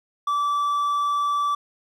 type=tone with hard clipping; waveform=triangle; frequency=1159 Hz; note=D6; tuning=23 cents flat; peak=-21 dBFS; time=0.27-1.55 s; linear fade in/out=5 ms; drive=6 dB; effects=none